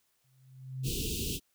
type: tone with exponential growth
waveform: sine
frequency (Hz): 130.81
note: C3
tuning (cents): 0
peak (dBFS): -29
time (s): 0.24-0.89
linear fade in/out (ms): 5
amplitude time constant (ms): 140
type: band-stop noise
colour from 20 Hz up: pink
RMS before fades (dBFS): -34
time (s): 0.83-1.4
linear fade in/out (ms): 50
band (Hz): 460 to 2600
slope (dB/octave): 96
effects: white hiss -74 dBFS RMS until 1.54 s